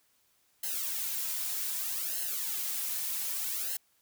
blue noise with flanger, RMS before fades -34 dBFS, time 0.63-3.77 s, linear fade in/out 5 ms, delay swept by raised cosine 0.84 to 3.64 ms, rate 0.64 Hz, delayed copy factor -1, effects white hiss -70 dBFS RMS until 4.01 s

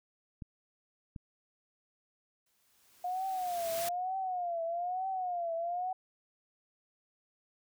clicks, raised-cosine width 5 ms, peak -30 dBFS, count 2, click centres 0.422 / 1.162 s
white noise with exponential growth, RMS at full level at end -37 dBFS, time 2.46-3.89 s, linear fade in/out 5 ms, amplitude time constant 310 ms
sine tone with vibrato, 713 Hz, F5, 36 cents sharp, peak -32 dBFS, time 3.04-5.93 s, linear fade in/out 5 ms, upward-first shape triangle, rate 1.1 Hz, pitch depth 140 cents each way
effects none

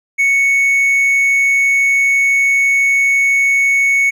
triangle tone, 2217 Hz, C#7, in tune, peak -8 dBFS, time 0.18-4.11 s, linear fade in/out 20 ms, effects none

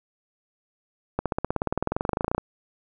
accelerating click train, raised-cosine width 1 ms, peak -10 dBFS, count 26, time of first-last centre 1.19-2.38 s, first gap 67 ms, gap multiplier 0.97, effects none

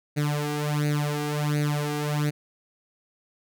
sawtooth tone with flanger, 148.1 Hz, D3, 15 cents sharp, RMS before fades -26 dBFS, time 0.16-2.31 s, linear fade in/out 20 ms, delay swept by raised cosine 0.46 to 2.56 ms, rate 1.4 Hz, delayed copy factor +0.85, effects none

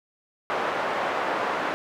pink band-pass noise, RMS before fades -27 dBFS, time 0.5-1.74 s, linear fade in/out 0 ms, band 540 to 1500 Hz, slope 12 dB/octave, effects none

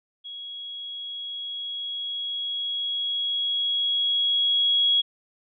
sine tone with level ramp, 3322 Hz, G#7, in tune, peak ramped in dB -35 to -17 dBFS, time 0.24-5.02 s, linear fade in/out 20 ms, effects none

